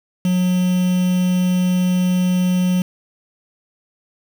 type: tone with quantisation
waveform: triangle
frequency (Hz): 181.5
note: F#3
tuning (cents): -33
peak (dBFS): -12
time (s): 0.25-2.82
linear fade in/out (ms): 2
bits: 5
effects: none

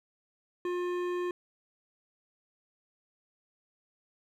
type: tone with hard clipping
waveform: triangle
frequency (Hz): 355.7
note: F4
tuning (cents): +32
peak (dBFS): -32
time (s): 0.65-1.31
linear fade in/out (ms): 2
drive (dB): 17
effects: none

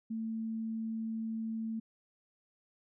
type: tone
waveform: sine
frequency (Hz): 223.4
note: A3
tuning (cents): +27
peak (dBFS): -34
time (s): 0.1-1.8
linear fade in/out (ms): 10
effects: none

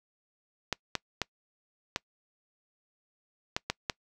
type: clicks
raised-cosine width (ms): 0.2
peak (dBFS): -11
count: 7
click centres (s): 0.727 / 0.953 / 1.217 / 1.961 / 3.565 / 3.7 / 3.898
effects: noise-tail reverb RT60 0.1 s tail -25 dB re dry

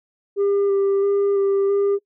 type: tone with vibrato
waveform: sine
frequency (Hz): 397.8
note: G4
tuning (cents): +25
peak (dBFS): -13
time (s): 0.36-1.99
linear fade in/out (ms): 50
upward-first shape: square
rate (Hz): 1.5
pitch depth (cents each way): 13
effects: noise-tail reverb RT60 0.1 s tail -24 dB re dry + tanh soft clip ceiling -15 dBFS

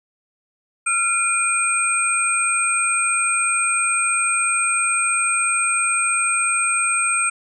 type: tone cluster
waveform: sine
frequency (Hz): 1373 / 2416 / 8370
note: F6 / D7 / C9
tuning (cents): -30 / +48 / 0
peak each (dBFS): -22 / -22 / -20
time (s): 0.86-7.3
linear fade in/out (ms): 10
effects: none

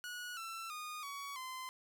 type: tone with pitch steps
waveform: sawtooth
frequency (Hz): 1460 / 1338.8 / 1227.7 / 1125.8 / 1032.4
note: F#6 / E6 / D#6 / C#6 / C6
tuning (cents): -24 / +26 / -24 / +26 / -23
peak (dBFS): -39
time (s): 0.04-1.69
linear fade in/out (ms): 0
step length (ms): 330
effects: none

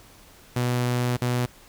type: tone with dropouts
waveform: sawtooth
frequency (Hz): 123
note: B2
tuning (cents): -7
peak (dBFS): -18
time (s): 0.56-1.46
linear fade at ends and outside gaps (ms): 5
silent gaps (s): 1.168-1.217
effects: pink hiss -51 dBFS RMS until 1.68 s

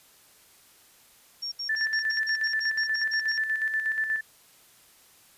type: tone bursts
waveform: sine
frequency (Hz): 5540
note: F8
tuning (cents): -15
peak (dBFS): -30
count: 12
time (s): 1.42-3.379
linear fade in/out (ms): 10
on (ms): 100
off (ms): 69
type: tone with tremolo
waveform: sine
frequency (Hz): 1760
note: A6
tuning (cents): 0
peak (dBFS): -23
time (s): 1.69-4.21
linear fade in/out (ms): 5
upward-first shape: square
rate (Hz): 8.3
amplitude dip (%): 50
effects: white hiss -57 dBFS RMS until 5.37 s + resampled to 32000 Hz

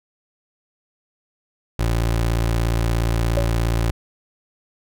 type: tone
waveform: 25% pulse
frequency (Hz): 57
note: A#1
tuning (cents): -38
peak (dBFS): -14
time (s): 1.79-3.91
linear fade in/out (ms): 5
type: tone with exponential decay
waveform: sine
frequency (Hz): 565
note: C#5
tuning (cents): +33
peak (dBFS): -15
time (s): 3.37-3.52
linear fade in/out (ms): 2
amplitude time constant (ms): 31
effects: none

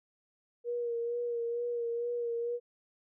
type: tone with vibrato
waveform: sine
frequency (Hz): 473.7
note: A#4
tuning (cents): +28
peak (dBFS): -31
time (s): 0.64-2.6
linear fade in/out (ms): 50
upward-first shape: sine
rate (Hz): 2.2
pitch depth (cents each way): 28
effects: none

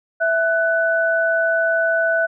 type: tone pair together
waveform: sine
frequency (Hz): 659.3 / 1492.5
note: E5 / F#6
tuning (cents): 0 / +15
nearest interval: octave + major second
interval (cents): 1415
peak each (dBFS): -18 / -18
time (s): 0.2-2.27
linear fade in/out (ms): 20
effects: none

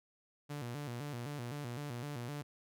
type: tone with vibrato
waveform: sawtooth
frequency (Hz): 132.4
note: C3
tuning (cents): +21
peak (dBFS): -36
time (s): 0.49-2.43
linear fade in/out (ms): 20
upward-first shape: square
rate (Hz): 3.9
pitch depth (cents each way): 170
effects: none

